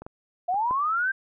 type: clicks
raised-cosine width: 1 ms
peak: -26 / -24 / -31 / -21 dBFS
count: 4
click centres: 0.02 / 0.065 / 0.543 / 0.71 s
type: linear sweep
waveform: sine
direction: up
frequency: 685 to 1595 Hz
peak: -22 dBFS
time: 0.48-1.12 s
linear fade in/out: 10 ms
effects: none